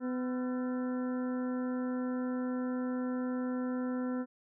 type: harmonic tone with a mistuned harmonic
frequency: 252.1 Hz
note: B3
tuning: 36 cents sharp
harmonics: 1 / 2 / 3 / 4 / 5 / 6 / 7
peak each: -32 / -40 / -51 / -50 / -48 / -54 / -55 dBFS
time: 0-4.26 s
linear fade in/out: 50 ms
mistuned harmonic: 5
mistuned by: +120 cents
effects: none